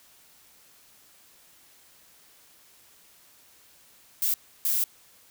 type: noise bursts at uneven times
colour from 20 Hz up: violet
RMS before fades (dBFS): -25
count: 2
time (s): 4.22-4.34 / 4.65-4.84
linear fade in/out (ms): 2
effects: white hiss -57 dBFS RMS until 5.3 s